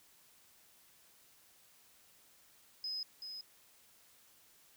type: tone with echo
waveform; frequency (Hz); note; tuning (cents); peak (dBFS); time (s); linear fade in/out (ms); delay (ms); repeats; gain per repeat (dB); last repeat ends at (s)
sine; 5060; D#8; +28; -37; 2.84-3.03; 2; 380; 1; -6; 3.41
effects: white hiss -65 dBFS RMS until 4.76 s